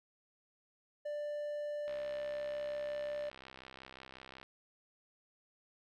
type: tone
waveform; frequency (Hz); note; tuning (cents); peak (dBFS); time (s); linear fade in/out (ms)
triangle; 590; D5; +8; -35; 1.05-3.3; 10
type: click train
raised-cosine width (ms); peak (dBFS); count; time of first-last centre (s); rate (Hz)
0.3; -34; 168; 1.88-4.43; 65.5
effects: none